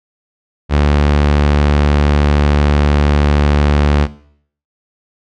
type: tone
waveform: sawtooth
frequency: 73 Hz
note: D2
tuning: 10 cents flat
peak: -5 dBFS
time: 0.69-4.08 s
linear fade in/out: 50 ms
effects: noise-tail reverb RT60 0.6 s tail -18 dB re dry + low-pass 4000 Hz 12 dB/octave